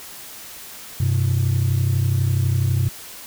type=tone pair together; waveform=sine; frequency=95.9 / 128.01 Hz; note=G2 / C3; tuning=-37 / -37 cents; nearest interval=perfect fourth; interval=500 cents; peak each=-17 dBFS; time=1-2.89 s; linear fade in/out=5 ms; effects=tanh soft clip ceiling -13 dBFS + white hiss -38 dBFS RMS until 3.26 s